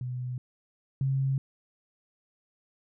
sine tone pair in turn, 125.3 / 134.93 Hz, B2 / C#3, +25 / -46 cents, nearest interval minor second, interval 129 cents, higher second, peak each -31 / -24 dBFS, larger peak second, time 0.01-0.38 / 1.01-1.38 s, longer neither, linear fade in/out 2 ms, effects none

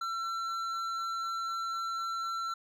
sine tone with hard clipping, 1348 Hz, E6, 38 cents sharp, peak -34 dBFS, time 0.01-2.54 s, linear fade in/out 5 ms, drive 8 dB, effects none

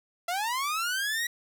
sawtooth linear sweep, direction up, 670 to 1934 Hz, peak -24 dBFS, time 0.28-1.27 s, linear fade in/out 5 ms, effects none

